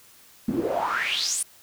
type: noise with band-pass filter sweep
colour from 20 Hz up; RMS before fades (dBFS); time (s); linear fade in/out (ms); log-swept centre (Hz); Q
pink; -26; 0.48-1.43; 5; 210 to 10000; 8
effects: white hiss -53 dBFS RMS until 1.62 s